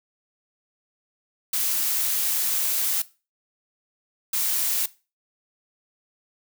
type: noise bursts at uneven times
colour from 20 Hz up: blue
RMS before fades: -24 dBFS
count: 2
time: 1.53-3.02 / 4.33-4.86 s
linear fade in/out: 5 ms
effects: noise-tail reverb RT60 0.3 s tail -18 dB re dry